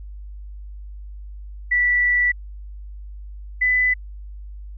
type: tone pair in turn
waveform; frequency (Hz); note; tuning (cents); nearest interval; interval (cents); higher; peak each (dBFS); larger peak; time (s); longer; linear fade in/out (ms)
sine; 1962 / 1999.8; B6 / B6; -12 / +21; unison; 33; second; -15; neither; 1.71-2.32 / 3.61-3.94; first; 10
effects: added 50 Hz sine -33 dBFS peak until 4.77 s